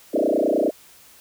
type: tone with frequency modulation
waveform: sine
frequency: 454.8 Hz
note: A#4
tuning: 43 cents flat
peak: -17 dBFS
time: 0.13-0.71 s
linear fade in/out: 20 ms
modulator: 29.8 Hz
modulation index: 6.4
effects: white hiss -50 dBFS RMS until 1.2 s

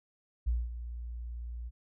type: tone with ADSR envelope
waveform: sine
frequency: 59 Hz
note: A#1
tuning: 22 cents sharp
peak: -25 dBFS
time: 0.46-1.71 s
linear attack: 18 ms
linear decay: 210 ms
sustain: -12 dB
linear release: 36 ms
effects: none

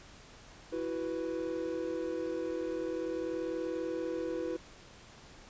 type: chord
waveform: triangle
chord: E suspended second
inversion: none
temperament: equal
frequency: 329.6 / 370 / 493.9 Hz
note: E4 / F#4 / B4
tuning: 0 / 0 / 0 cents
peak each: -35 / -37 / -35 dBFS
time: 0.72-4.57 s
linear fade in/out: 10 ms
effects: pink hiss -54 dBFS RMS until 5.49 s + resampled to 16000 Hz

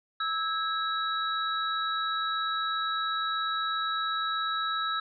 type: tone cluster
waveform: sine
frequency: 1306 / 1643 / 3885 Hz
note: E6 / G#6 / B7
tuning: -17 / -19 / -29 cents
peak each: -29 / -35 / -34 dBFS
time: 0.2-5 s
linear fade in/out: 5 ms
effects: none

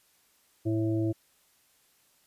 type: harmonic tone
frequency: 110 Hz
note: A2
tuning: in tune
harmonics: 1 / 3 / 5 / 6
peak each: -29 / -27 / -40 / -42 dBFS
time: 0.65-1.13 s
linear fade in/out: 20 ms
effects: white hiss -66 dBFS RMS until 2.26 s + resampled to 32000 Hz

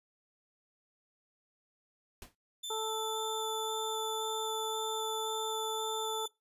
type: noise with exponential decay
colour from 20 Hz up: pink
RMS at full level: -44 dBFS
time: 2.22-2.35 s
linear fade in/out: 1 ms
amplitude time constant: 28 ms
type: tone with vibrato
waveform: sawtooth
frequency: 3520 Hz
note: A7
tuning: in tune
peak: -35 dBFS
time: 2.63-6.28 s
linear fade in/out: 10 ms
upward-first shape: square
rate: 1.9 Hz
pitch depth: 9 cents each way
type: harmonic tone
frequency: 440 Hz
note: A4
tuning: in tune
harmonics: 1 / 2 / 3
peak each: -37 / -38 / -42 dBFS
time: 2.7-6.26 s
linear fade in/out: 5 ms
effects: noise-tail reverb RT60 0.2 s tail -22 dB re dry + resampled to 32000 Hz

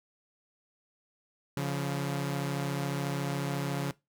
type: tone pair together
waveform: sawtooth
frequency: 140.5 / 174.54 Hz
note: C#3 / F3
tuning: +24 / -1 cents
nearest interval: major third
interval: 375 cents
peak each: -27 / -32 dBFS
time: 1.57-3.91 s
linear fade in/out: 2 ms
effects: noise-tail reverb RT60 0.2 s tail -19 dB re dry

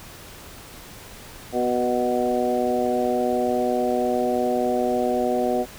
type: harmonic tone with a mistuned harmonic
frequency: 123.47 Hz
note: B2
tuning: in tune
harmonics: 2 / 3 / 4 / 5 / 6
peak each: -26 / -26 / -26 / -26 / -26 dBFS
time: 1.52-5.66 s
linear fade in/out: 50 ms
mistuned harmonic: 4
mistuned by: -16 cents
effects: pink hiss -42 dBFS RMS until 5.78 s

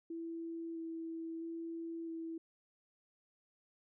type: tone with vibrato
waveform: sine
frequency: 329.6 Hz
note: E4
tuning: in tune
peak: -40 dBFS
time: 0.1-2.38 s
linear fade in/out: 5 ms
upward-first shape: square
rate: 0.76 Hz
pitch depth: 10 cents each way
effects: none

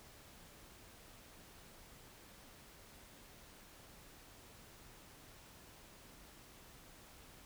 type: silence
effects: pink hiss -59 dBFS RMS until 7.45 s

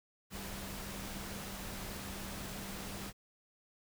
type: tone in noise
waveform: sine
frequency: 196 Hz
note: G3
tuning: in tune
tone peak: -48 dBFS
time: 0.3-3.13 s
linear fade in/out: 50 ms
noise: pink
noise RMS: -44 dBFS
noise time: 0.3-3.13 s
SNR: -7 dB
effects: none

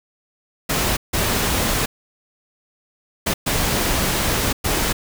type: noise bursts at uneven times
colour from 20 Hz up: pink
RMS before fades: -20 dBFS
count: 5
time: 0.69-0.97 / 1.13-1.86 / 3.26-3.34 / 3.46-4.53 / 4.64-4.93 s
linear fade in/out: 10 ms
effects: none

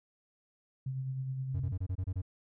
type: tone with tremolo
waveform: sine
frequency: 131.9 Hz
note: C3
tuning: 14 cents sharp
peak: -32 dBFS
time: 0.86-1.72 s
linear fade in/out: 5 ms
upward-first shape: sine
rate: 9.6 Hz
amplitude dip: 35%
type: tone bursts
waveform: triangle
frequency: 92.5 Hz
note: F#2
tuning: in tune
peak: -29 dBFS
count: 8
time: 1.54-2.218 s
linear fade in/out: 10 ms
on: 62 ms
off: 26 ms
effects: none

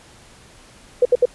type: tone bursts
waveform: sine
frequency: 493.9 Hz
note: B4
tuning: in tune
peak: -9 dBFS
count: 3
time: 1.02-1.255 s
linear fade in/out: 5 ms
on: 33 ms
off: 68 ms
effects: pink hiss -47 dBFS RMS until 1.34 s + resampled to 24000 Hz

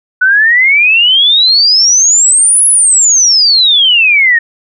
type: exponential two-way sweep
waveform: sine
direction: up then down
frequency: 1472 to 10640 to 1817 Hz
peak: -4 dBFS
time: 0.21-4.39 s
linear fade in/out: 10 ms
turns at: 2.66 s
effects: none

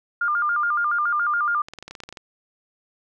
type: tone with vibrato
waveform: sine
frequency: 1300 Hz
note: E6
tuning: 24 cents flat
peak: -19 dBFS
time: 0.21-1.62 s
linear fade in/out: 5 ms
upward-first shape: square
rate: 7.1 Hz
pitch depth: 140 cents each way
type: clicks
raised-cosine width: 0.2 ms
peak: -20 dBFS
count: 12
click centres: 1.685 / 1.736 / 1.787 / 1.826 / 1.88 / 1.91 / 1.952 / 2.003 / 2.036 / 2.09 / 2.126 / 2.172 s
effects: none

